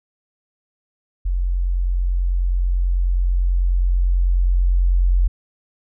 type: tone with level ramp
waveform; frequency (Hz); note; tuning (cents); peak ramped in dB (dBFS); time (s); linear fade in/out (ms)
sine; 44.61; F1; +38; -17 to -12; 1.25-5.28; 10
effects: none